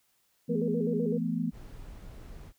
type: chord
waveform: sine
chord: E suspended fourth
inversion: none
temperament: equal with one note detuned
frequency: 168.86 / 220 / 246.9 Hz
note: E3 / A3 / B3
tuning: +42 / 0 / 0 cents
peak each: -32 dBFS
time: 0.48-1.51 s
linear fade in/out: 20 ms
type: tone with vibrato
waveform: sine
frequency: 445.4 Hz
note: A4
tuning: 21 cents sharp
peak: -30 dBFS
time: 0.49-1.18 s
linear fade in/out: 10 ms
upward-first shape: square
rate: 7.9 Hz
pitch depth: 120 cents each way
type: noise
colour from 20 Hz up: brown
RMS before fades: -45 dBFS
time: 1.51-2.53 s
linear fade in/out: 50 ms
effects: white hiss -71 dBFS RMS until 2.58 s